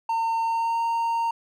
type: tone with pitch glide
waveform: triangle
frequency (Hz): 910 to 922.7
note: A#5 to A#5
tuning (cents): -42 to -18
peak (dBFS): -20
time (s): 0.09-1.31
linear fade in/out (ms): 5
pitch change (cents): +24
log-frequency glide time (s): 0.42-0.81
effects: none